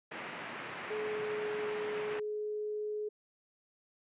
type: band-pass noise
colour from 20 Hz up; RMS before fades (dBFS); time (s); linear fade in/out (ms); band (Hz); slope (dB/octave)
white; -43; 0.11-2.2; 10; 130 to 2400; 24
type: tone with pitch glide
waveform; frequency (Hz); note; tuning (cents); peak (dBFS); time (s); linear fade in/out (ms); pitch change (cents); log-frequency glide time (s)
sine; 427 to 422.6; G#4 to G#4; +48 to +30; -34; 0.9-3.09; 10; -18; 1.02-1.45
effects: resampled to 8000 Hz